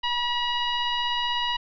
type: tone with frequency modulation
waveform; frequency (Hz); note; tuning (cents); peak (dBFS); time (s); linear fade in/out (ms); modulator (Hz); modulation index
sine; 1928; B6; -42; -23; 0.03-1.57; 10; 960; 1.8
effects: none